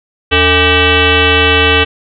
sine tone with frequency modulation, 1549 Hz, G6, 21 cents flat, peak -6 dBFS, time 0.31-1.85 s, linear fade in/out 20 ms, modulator 367 Hz, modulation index 4.6, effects none

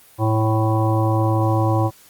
harmonic tone, 110 Hz, A2, in tune, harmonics 1 / 3 / 5 / 7 / 9 / 10, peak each -17 / -22 / -25 / -25 / -26 / -32 dBFS, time 0.18-1.91 s, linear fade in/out 50 ms, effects white hiss -49 dBFS RMS until 2.09 s + Opus 32 kbps

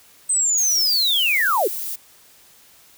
sine linear sweep, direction down, 8340 to 327.3 Hz, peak -16 dBFS, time 0.29-1.68 s, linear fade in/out 10 ms
violet noise, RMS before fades -28 dBFS, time 0.57-1.96 s, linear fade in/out 10 ms
effects white hiss -51 dBFS RMS until 2.97 s

